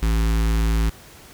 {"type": "tone with notch filter", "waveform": "square", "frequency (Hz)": 55, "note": "A1", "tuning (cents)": 0, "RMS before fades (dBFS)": -19, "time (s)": [0.02, 0.9], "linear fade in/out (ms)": 10, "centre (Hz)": 600, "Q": 1.2, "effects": ["pink hiss -45 dBFS RMS until 1.33 s"]}